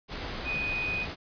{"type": "tone in noise", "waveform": "sine", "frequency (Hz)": 2489, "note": "D#7", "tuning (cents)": 0, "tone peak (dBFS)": -29, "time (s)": [0.44, 1.07], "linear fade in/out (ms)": 50, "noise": "pink", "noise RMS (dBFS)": -36, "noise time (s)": [0.08, 1.16], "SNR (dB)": 4, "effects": ["resampled to 11025 Hz"]}